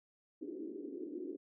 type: band-pass noise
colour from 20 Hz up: pink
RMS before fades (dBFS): -44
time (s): 0.41-1.37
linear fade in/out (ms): 10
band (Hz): 290 to 380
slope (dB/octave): 48
effects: none